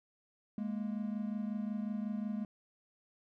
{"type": "tone pair together", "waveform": "triangle", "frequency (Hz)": [207.9, 233.4], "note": ["G#3", "A#3"], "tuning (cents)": [2, 2], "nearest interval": "major second", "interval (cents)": 200, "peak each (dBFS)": [-34, -38], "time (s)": [0.58, 2.45], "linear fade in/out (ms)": 2, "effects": []}